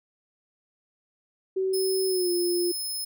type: tone with pitch glide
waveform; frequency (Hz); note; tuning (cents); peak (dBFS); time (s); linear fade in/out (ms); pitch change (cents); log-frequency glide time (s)
sine; 379.7 to 352.2; F#4 to F4; +45 to +15; -23; 1.56-2.72; 10; -130; 2.07-2.31
type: tone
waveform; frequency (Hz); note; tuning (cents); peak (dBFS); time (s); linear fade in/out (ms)
15% pulse; 5180; E8; -31; -24; 1.73-3.05; 10
effects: none